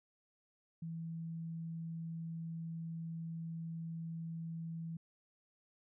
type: tone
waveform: sine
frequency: 164.5 Hz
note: E3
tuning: 3 cents flat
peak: -40 dBFS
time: 0.82-4.97 s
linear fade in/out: 5 ms
effects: none